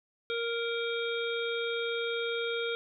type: harmonic tone with a mistuned harmonic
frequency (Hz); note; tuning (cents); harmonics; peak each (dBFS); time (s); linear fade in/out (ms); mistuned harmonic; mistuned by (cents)
466.2; A#4; 0; 1 / 3 / 5 / 7 / 8; -32 / -37 / -39 / -40 / -41; 0.3-2.75; 0; 8; -15
effects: none